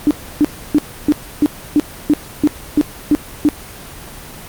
sine tone bursts, 297.1 Hz, D4, 20 cents sharp, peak -7 dBFS, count 11, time 0.07-3.488 s, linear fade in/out 0 ms, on 38 ms, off 300 ms, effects pink hiss -33 dBFS RMS until 4.48 s + Opus 24 kbps

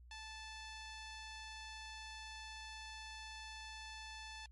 10% pulse tone, 876 Hz, A5, 8 cents flat, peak -40 dBFS, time 0.11-4.46 s, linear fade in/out 2 ms, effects added 60 Hz sine -56 dBFS peak until 4.51 s + MP3 48 kbps

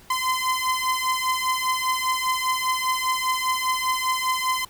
sawtooth beating tone pair, 1026 / 1031 Hz, C6 / C6, -34 / -26 cents, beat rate 5 Hz, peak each -21 / -21 dBFS, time 0.1-4.65 s, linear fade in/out 5 ms, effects pink hiss -51 dBFS RMS until 4.69 s

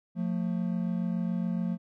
triangle tone pair together, 177.21 / 224.3 Hz, F3 / A3, +26 / +34 cents, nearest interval major third, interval 408 cents, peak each -27 / -30 dBFS, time 0.15-1.78 s, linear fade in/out 50 ms, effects none

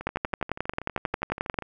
two click trains, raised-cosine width 0.5 ms, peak -10 / -21 dBFS, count 18 / 21, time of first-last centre 0.07-1.588 / 0.01-1.623 s, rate 11.2 / 12.4 Hz, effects none

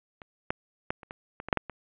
clicks, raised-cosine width 0.5 ms, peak -28 / -12 / -13 / -30 / -23 / -22 / -21 / -6 / -11 / -22 dBFS, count 10, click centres 0.218 / 0.505 / 0.905 / 1.032 / 1.109 / 1.401 / 1.486 / 1.528 / 1.573 / 1.697 s, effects resampled to 8000 Hz + 8-bit

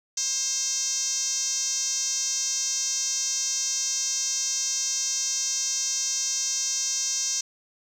5% pulse tone with band-pass filter, 530 Hz, C5, 22 cents sharp, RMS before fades -27 dBFS, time 0.17-7.41 s, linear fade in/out 5 ms, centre 6200 Hz, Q 6.2, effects none

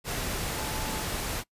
sine tone in noise, 865 Hz, A5, 30 cents flat, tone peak -41 dBFS, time 0.52-1.08 s, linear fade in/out 50 ms, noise pink, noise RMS -32 dBFS, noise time 0.04-1.44 s, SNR -12 dB, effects noise-tail reverb RT60 0.1 s tail -22 dB re dry + resampled to 32000 Hz

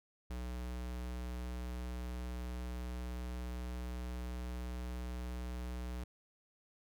square tone, 61.3 Hz, B1, 12 cents flat, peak -40 dBFS, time 0.3-6.04 s, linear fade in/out 5 ms, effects none

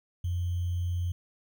sine tone with sample-and-hold, 88 Hz, F2, 14 cents sharp, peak -27 dBFS, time 0.24-1.12 s, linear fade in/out 5 ms, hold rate 3150 Hz, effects none

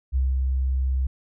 sine tone with ADSR envelope, 65.41 Hz, C2, in tune, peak -18 dBFS, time 0.12-1.07 s, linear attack 37 ms, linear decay 190 ms, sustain -2 dB, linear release 6 ms, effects none

